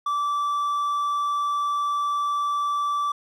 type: tone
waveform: triangle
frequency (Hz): 1162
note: D6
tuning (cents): -19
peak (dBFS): -20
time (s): 0.06-3.12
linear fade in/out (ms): 5
effects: none